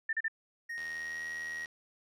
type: tone bursts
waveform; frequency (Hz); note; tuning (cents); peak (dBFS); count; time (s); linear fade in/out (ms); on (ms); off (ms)
sine; 1790; A6; +29; -29; 3; 0.09-0.282; 5; 40; 36
type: tone with pitch glide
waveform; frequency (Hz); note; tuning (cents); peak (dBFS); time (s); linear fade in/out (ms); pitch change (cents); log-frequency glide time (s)
triangle; 1864.7 to 1892.9; A#6 to A#6; 0 to +26; -35; 0.69-1.66; 10; +26; 0.85-1.26
type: click train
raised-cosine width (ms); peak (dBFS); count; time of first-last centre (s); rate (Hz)
0.2; -32; 71; 0.78-1.658; 79.7
effects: none